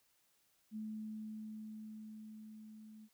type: tone with level ramp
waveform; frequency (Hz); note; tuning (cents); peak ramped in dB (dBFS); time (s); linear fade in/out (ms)
sine; 216.3; A3; -29; -40 to -53; 0.71-3.09; 50
effects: white hiss -75 dBFS RMS until 3.13 s